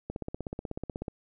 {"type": "click train", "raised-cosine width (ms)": 2, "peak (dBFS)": -21, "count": 17, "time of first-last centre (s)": [0.1, 1.082], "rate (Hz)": 16.3, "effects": []}